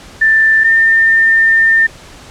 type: tone pair in turn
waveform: sine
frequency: 1774 / 1805 Hz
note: A6 / A6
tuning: +14 / +44 cents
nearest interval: unison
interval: 30 cents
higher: second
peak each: -6 dBFS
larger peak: neither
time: 0.21-0.64 / 0.64-1.87 s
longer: second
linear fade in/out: 10 ms
effects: pink hiss -36 dBFS RMS until 2.3 s + low-pass 8000 Hz 12 dB/octave